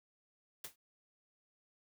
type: noise with exponential decay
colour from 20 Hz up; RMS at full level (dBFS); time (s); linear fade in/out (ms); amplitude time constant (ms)
white; -40; 0.64-0.76; 5; 25
effects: none